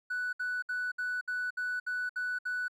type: tone bursts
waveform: triangle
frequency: 1485 Hz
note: F#6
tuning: 6 cents sharp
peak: -28 dBFS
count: 9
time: 0.1-2.682 s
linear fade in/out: 10 ms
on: 230 ms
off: 64 ms
effects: tanh soft clip ceiling -27 dBFS